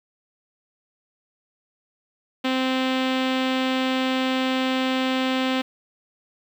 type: tone with low-pass filter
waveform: sawtooth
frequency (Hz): 260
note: C4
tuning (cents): -11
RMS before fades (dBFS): -23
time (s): 2.44-5.62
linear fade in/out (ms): 10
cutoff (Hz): 3300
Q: 2.5
effects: 8-bit